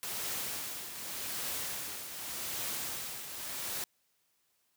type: noise with tremolo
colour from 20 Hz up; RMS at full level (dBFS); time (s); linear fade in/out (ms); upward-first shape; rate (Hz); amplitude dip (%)
white; -36; 0.03-3.84; 0; triangle; 0.85; 60
effects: white hiss -75 dBFS RMS until 4.76 s + high-pass 60 Hz 12 dB/octave